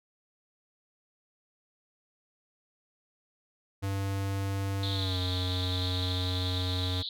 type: tone with pitch glide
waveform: square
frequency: 98 to 91.44 Hz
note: G2 to F#2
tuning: 0 to -20 cents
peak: -30 dBFS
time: 3.82-7.03 s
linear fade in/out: 20 ms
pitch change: -120 cents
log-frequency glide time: 4.92-5.18 s
type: band-pass noise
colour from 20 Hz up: pink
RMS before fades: -37 dBFS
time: 4.83-7.09 s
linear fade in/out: 2 ms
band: 3400 to 4200 Hz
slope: 96 dB/octave
effects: none